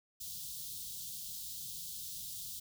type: band-stop noise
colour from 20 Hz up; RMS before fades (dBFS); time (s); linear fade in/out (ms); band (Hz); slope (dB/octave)
white; -44; 0.2-2.6; 10; 190 to 3300; 48
effects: none